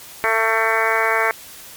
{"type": "harmonic tone", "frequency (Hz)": 223.7, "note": "A3", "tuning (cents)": 29, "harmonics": [2, 3, 4, 5, 6, 7, 8, 9, 10], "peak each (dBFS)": [-24, -24, -24, -24, -24, -24, -24, -24, -24], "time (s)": [0.24, 1.31], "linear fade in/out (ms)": 0, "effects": ["white hiss -39 dBFS RMS until 1.76 s", "MP3 96 kbps"]}